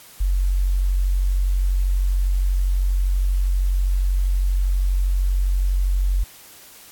sine tone, 46.25 Hz, F#1, in tune, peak -16 dBFS, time 0.2-6.24 s, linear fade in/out 10 ms, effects white hiss -45 dBFS RMS until 6.91 s + AAC 64 kbps

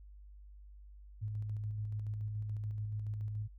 sine tone with tremolo, 105.9 Hz, G#2, 34 cents sharp, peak -35 dBFS, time 1.21-3.48 s, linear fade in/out 20 ms, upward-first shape square, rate 7 Hz, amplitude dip 25%, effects noise-tail reverb RT60 0.1 s tail -26 dB re dry + added 50 Hz sine -51 dBFS peak until 3.58 s

